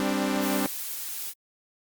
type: chord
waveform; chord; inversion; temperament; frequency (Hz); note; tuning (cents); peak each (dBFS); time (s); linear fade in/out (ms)
sawtooth; G suspended fourth; none; equal with one note detuned; 197.93 / 261.6 / 293.7; G3 / C4 / D4; +17 / 0 / 0; -25; 0-0.66; 0
type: noise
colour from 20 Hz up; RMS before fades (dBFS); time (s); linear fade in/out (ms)
blue; -34; 0.4-1.34; 50
effects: Opus 48 kbps